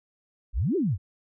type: exponential two-way sweep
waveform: sine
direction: up then down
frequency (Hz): 40 to 415.3 to 77.5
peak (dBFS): -22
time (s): 0.53-0.98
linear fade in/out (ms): 50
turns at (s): 0.76
effects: none